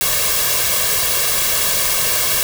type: noise with comb filter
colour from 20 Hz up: white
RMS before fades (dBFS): -17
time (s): 0.01-2.43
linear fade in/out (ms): 0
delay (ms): 1.8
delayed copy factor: +0.75
effects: none